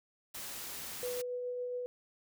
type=noise; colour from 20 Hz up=white; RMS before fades=-43 dBFS; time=0.34-1.22 s; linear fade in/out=10 ms
type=tone with tremolo; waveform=sine; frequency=493.9 Hz; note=B4; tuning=in tune; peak=-34 dBFS; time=1.03-1.86 s; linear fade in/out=0 ms; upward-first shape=triangle; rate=7.2 Hz; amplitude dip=25%
effects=none